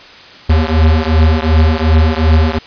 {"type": "beating tone pair", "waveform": "square", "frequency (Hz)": [77.78, 80.48], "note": ["D#2", "E2"], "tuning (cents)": [0, -41], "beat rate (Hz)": 2.7, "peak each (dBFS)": [-11, -12], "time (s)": [0.49, 2.59], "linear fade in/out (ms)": 10, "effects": ["white hiss -36 dBFS RMS until 2.66 s", "resampled to 11025 Hz"]}